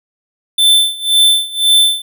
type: tone with tremolo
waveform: square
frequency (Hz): 3536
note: A7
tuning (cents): +8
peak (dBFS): -6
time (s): 0.58-2.02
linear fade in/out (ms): 5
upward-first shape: sine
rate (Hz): 1.9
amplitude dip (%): 90
effects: none